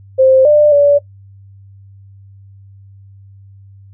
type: tone with pitch steps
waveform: sine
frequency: 525 / 596 / 575 Hz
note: C5 / D5 / D5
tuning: +6 / +25 / -37 cents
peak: -5 dBFS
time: 0.18-0.99 s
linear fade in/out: 20 ms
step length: 270 ms
effects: noise-tail reverb RT60 0.1 s tail -17 dB re dry + added 98 Hz sine -37 dBFS peak until 3.93 s